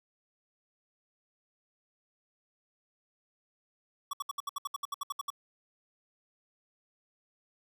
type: tone bursts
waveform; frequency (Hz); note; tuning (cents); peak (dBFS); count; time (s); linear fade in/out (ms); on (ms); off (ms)
square; 1129; C#6; +31; -33; 14; 4.11-5.303; 5; 23; 67
effects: none